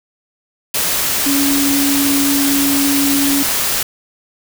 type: tone in noise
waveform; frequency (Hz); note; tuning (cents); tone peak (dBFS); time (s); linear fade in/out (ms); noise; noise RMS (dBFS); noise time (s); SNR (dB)
sine; 280; C#4; +18; -14; 1.26-3.43; 5; white; -17; 0.74-3.83; 0
effects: none